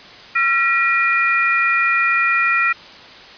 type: tone cluster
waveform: sine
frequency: 1363 / 1914 / 2420 Hz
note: F6 / A#6 / D#7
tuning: -43 / +45 / -49 cents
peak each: -18 dBFS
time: 0.35-2.73 s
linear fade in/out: 10 ms
effects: white hiss -39 dBFS RMS until 3.37 s + resampled to 11025 Hz